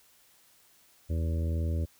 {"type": "harmonic tone", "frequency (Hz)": 81.7, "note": "E2", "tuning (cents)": -15, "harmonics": [1, 2, 3, 4, 5, 6, 7], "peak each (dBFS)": [-27, -39, -41, -43, -47, -47, -46], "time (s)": [1.09, 1.86], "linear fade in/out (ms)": 20, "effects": ["white hiss -62 dBFS RMS until 1.99 s"]}